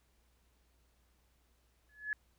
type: tone with exponential growth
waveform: sine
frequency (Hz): 1705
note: G#6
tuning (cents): +45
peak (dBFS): -30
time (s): 1.89-2.13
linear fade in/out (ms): 1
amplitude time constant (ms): 51
effects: added 60 Hz sine -70 dBFS peak until 2.38 s + pink hiss -75 dBFS RMS until 2.38 s